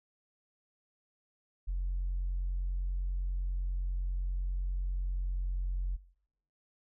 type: tone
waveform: sine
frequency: 45.03 Hz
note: F#1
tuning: 46 cents flat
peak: -29 dBFS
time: 1.67-5.97 s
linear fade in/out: 20 ms
effects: noise-tail reverb RT60 0.7 s tail -21 dB re dry + tanh soft clip ceiling -27 dBFS